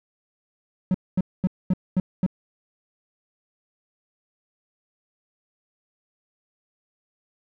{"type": "tone bursts", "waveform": "triangle", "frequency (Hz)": 184.3, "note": "F#3", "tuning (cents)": -7, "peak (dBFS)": -15, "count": 6, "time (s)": [0.91, 2.264], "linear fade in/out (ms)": 2, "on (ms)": 34, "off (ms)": 230, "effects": []}